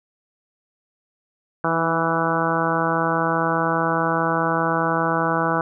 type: harmonic tone with a mistuned harmonic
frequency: 164.81 Hz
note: E3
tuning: in tune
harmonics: 1 / 2 / 3 / 4 / 5 / 6 / 7 / 8 / 9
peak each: -27 / -27 / -27 / -27 / -27 / -27 / -27 / -27 / -27 dBFS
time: 1.64-5.61 s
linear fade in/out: 2 ms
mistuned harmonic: 2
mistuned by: -27 cents
effects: none